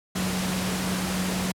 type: tone in noise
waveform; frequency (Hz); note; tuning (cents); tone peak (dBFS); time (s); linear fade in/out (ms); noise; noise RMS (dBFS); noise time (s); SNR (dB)
sine; 185; F#3; 0; -27; 0.15-1.52; 10; pink; -29; 0.15-1.52; -1
effects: high-pass 80 Hz 12 dB/octave + low-pass 12000 Hz 12 dB/octave